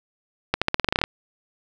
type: accelerating click train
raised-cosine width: 0.3 ms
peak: -3 dBFS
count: 12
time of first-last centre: 0.54-1.039 s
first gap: 76 ms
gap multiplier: 0.89
effects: none